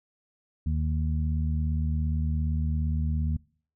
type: harmonic tone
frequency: 77.4 Hz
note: D#2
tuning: 9 cents flat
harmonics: 1 / 2 / 3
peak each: -25 / -31 / -35 dBFS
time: 0.66-3.37 s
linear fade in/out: 5 ms
effects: noise-tail reverb RT60 0.5 s tail -25 dB re dry